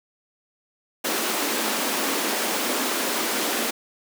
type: high-pass noise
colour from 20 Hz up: pink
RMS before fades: -25 dBFS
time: 1.04-3.71 s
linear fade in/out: 10 ms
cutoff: 220 Hz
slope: 48 dB/octave
effects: none